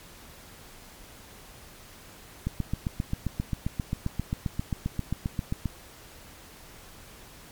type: click train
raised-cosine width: 5 ms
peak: -15 dBFS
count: 25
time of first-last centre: 2.47-5.657 s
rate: 7.53 Hz
effects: pink hiss -49 dBFS RMS until 7.51 s + MP3 96 kbps